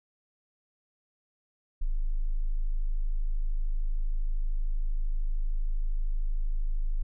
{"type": "tone", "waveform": "sine", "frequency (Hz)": 26.46, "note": "G#0", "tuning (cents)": 33, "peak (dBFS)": -24, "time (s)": [1.81, 7.03], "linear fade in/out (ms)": 10, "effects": []}